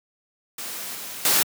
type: noise with level steps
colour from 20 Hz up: white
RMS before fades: -33 / -35 / -19 dBFS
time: 0.58-1.43 s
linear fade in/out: 5 ms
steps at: 0.95 / 1.25 s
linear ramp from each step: 2 ms
effects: high-pass 150 Hz 12 dB/octave